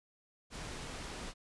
pink low-pass noise, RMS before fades -44 dBFS, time 0.5-1.34 s, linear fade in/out 50 ms, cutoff 8500 Hz, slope 12 dB/octave, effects resampled to 24000 Hz

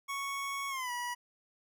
25% pulse tone with pitch glide, 1108.7 to 970.8 Hz, C#6 to B5, 0 to -30 cents, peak -31 dBFS, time 0.08-1.15 s, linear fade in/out 20 ms, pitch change -230 cents, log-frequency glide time 0.69-0.91 s, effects none

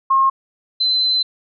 sine tone pair in turn, 1074 / 4055 Hz, C6 / B7, +45 / +45 cents, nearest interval octave + major seventh, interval 2300 cents, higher second, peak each -11 / -14 dBFS, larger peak first, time 0.1-0.3 / 0.8-1.23 s, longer second, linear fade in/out 10 ms, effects none

